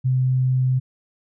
sine tone, 128.9 Hz, C3, 26 cents flat, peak -16 dBFS, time 0.04-0.8 s, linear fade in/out 20 ms, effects none

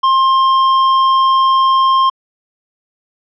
sine tone with hard clipping, 1060 Hz, C6, 22 cents sharp, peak -10 dBFS, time 0.03-2.1 s, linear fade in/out 10 ms, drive 7 dB, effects low-pass 5000 Hz 12 dB/octave

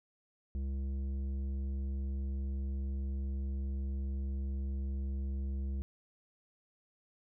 sine tone with tanh clipping, 67.6 Hz, C#2, 43 cents flat, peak -35 dBFS, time 0.55-5.82 s, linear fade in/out 0 ms, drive 10 dB, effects none

